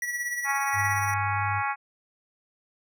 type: tone with tremolo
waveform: square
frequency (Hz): 1938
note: B6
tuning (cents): -33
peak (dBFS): -27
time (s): 0.02-1.14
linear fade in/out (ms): 2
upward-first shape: sine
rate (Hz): 17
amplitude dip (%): 50
type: harmonic tone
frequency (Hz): 277.2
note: C#4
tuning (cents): 0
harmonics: 3 / 4 / 5 / 6 / 7 / 8 / 9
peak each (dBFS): -29 / -31 / -33 / -35 / -36 / -37 / -38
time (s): 0.44-1.76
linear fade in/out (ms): 50
type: tone with pitch glide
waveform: sine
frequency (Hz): 100.4 to 101.22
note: G2 to G#2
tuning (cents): +42 to -44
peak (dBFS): -30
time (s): 0.73-1.63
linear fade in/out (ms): 50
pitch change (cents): +14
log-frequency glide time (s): 1.03-1.5
effects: none